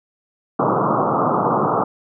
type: band-pass noise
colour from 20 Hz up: white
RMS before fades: -18 dBFS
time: 0.59-1.84 s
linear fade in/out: 5 ms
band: 110 to 1300 Hz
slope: 96 dB/octave
effects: none